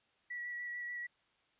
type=tone with vibrato; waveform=sine; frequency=1938 Hz; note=B6; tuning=33 cents flat; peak=-39 dBFS; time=0.3-1.07 s; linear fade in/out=10 ms; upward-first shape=square; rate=6.8 Hz; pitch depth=13 cents each way; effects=white hiss -73 dBFS RMS until 1.59 s + resampled to 8000 Hz